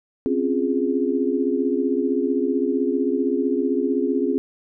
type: chord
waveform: sine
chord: Db major seventh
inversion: third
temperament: equal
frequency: 261.6 / 277.2 / 349.2 / 415.3 Hz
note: C4 / Db4 / F4 / Ab4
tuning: 0 / 0 / 0 / 0 cents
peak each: -23 / -25 / -25 / -24 dBFS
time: 0.26-4.38 s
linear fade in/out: 0 ms
effects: none